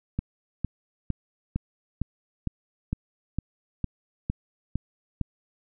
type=click train; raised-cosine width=5 ms; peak=-14 dBFS; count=12; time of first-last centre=0.19-5.213 s; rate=2.19 Hz; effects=none